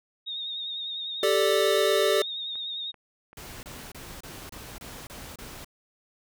sine tone with vibrato, 3699 Hz, A#7, 14 cents flat, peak -31 dBFS, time 0.26-2.92 s, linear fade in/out 20 ms, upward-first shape sine, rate 10 Hz, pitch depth 41 cents each way
square chord, G suspended second, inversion none, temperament equal, 392 / 440 / 587.3 Hz, G4 / A4 / D5, 0 / 0 / 0 cents, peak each -26 dBFS, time 1.23-2.22 s, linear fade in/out 2 ms
click train, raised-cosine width 0.5 ms, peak -35 dBFS, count 7, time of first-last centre 1.78-4.106 s, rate 2.58 Hz
pink noise bursts, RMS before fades -42 dBFS, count 8, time 3.37-5.646 s, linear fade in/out 2 ms, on 260 ms, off 28 ms
effects none

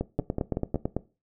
two click trains, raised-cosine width 2 ms, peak -13 / -14 dBFS, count 8 / 5, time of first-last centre 0.19-0.966 / 0.01-0.758 s, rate 9.02 / 5.35 Hz, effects noise-tail reverb RT60 0.3 s tail -18 dB re dry

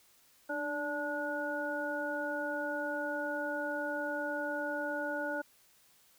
harmonic tone with a mistuned harmonic, 290.9 Hz, D4, 16 cents flat, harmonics 1 / 2 / 3 / 5, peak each -40 / -37 / -42 / -37 dBFS, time 0.49-5.42 s, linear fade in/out 10 ms, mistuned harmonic 1, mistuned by +44 cents, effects white hiss -65 dBFS RMS until 6.18 s

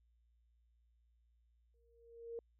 sine tone with exponential growth, 464.7 Hz, A#4, 5 cents flat, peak -40 dBFS, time 1.74-2.39 s, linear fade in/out 1 ms, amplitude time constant 140 ms, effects added 58 Hz sine -70 dBFS peak until 2.59 s

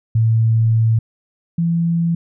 sine tone pair in turn, 112.7 / 168.32 Hz, A2 / E3, +42 / +36 cents, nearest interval perfect fifth, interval 694 cents, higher second, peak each -11 / -14 dBFS, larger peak first, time 0.15-0.99 / 1.58-2.15 s, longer first, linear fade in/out 5 ms, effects none

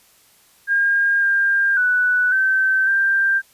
sine tone with pitch steps, 1615 / 1600 / 1485 / 1545 / 1582 Hz, G#6 / G6 / F#6 / G6 / G6, -49 / +35 / +6 / -26 / +15 cents, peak -14 dBFS, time 0.67-3.42 s, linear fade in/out 50 ms, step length 550 ms, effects white hiss -54 dBFS RMS until 3.53 s + resampled to 32000 Hz

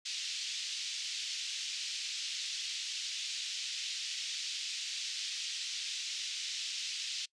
pink band-pass noise, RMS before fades -39 dBFS, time 0.05-7.26 s, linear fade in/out 10 ms, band 2900 to 6200 Hz, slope 24 dB/octave, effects noise-tail reverb RT60 0.1 s tail -24 dB re dry + resampled to 22050 Hz

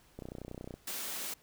click train, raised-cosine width 2 ms, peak -29 dBFS, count 18, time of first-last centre 0.19-0.74 s, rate 30.9 Hz
white high-pass noise, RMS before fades -39 dBFS, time 0.87-1.34 s, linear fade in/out 5 ms, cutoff 170 Hz, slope 96 dB/octave
effects pink hiss -64 dBFS RMS until 1.42 s

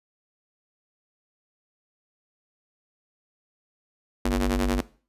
sawtooth ring-modulated tone, 95.1 Hz, F#2, 48 cents sharp, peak -15 dBFS, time 4.25-4.81 s, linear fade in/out 5 ms, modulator 148 Hz, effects noise-tail reverb RT60 0.4 s tail -19 dB re dry + resampled to 32000 Hz

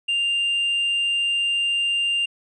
sine tone with hard clipping, 2794 Hz, F7, in tune, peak -20 dBFS, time 0.08-2.26 s, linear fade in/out 10 ms, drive 2 dB, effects resampled to 22050 Hz

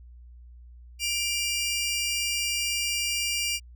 20% pulse tone pair together, 2376 / 2826 Hz, D7 / F7, +20 / +20 cents, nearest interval minor third, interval 300 cents, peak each -24 / -24 dBFS, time 0.99-3.6 s, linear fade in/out 50 ms, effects added 60 Hz sine -45 dBFS peak until 3.75 s

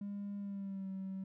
triangle tone with pitch glide, 202 to 191.32 Hz, G#3 to G3, -48 to -42 cents, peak -36 dBFS, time 0.01-1.24 s, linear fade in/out 5 ms, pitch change -94 cents, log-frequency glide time 0.38-0.89 s, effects tanh soft clip ceiling -35 dBFS

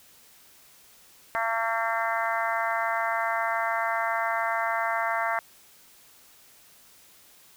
harmonic tone, 227.1 Hz, A#3, 45 cents flat, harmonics 3 / 4 / 5 / 6 / 7 / 8 / 9, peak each -30 / -31 / -32 / -33 / -33 / -34 / -35 dBFS, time 1.35-5.39 s, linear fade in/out 0 ms
clicks, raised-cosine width 0.2 ms, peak -40 dBFS, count 4, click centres 2.259 / 2.709 / 3.011 / 4.401 s
effects white hiss -55 dBFS RMS until 7.56 s

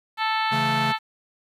harmonic tone, 439.8 Hz, A4, 1 cent flat, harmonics 2 / 3 / 4 / 5 / 6 / 7 / 8 / 9 / 10, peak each -24 / -28 / -30 / -32 / -34 / -35 / -36 / -37 / -38 dBFS, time 0.17-0.99 s, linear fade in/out 50 ms
square chord, A major, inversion first, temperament equal, 138.59 / 164.81 / 220 Hz, C#3 / E3 / A3, 0 / 0 / 0 cents, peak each -29 / -35 / -30 dBFS, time 0.51-0.93 s, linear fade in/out 20 ms
effects resampled to 32000 Hz + 9-bit

